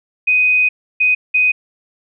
sine tone bursts at uneven times, 2500 Hz, D#7, 8 cents sharp, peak -10 dBFS, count 3, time 0.27-0.69 / 1-1.15 / 1.34-1.52 s, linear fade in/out 10 ms, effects none

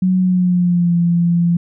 sine tone with pitch glide, 185 to 171.62 Hz, F#3 to F3, 0 to -30 cents, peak -11 dBFS, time 0.02-1.57 s, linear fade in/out 5 ms, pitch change -130 cents, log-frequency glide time 0.19-0.95 s, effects none

